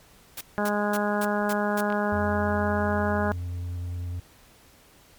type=noise bursts; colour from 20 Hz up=white; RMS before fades=-35 dBFS; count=6; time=0.37-1.81 s; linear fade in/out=5 ms; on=40 ms; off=240 ms
type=harmonic tone; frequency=206.9 Hz; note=G#3; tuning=6 cents flat; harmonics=1 / 2 / 3 / 4 / 5 / 6 / 7 / 8; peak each=-27 / -31 / -29 / -31 / -34 / -37 / -33 / -35 dBFS; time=0.58-3.32 s; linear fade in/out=0 ms
type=clicks; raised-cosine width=0.3 ms; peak=-23 dBFS; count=2; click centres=1.902 / 1.925 s
type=tone with vibrato; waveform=triangle; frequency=88 Hz; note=F2; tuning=14 cents sharp; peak=-27 dBFS; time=2.12-4.2 s; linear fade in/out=5 ms; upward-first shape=sine; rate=10 Hz; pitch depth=10 cents each way
effects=pink hiss -55 dBFS RMS until 5.18 s + MP3 96 kbps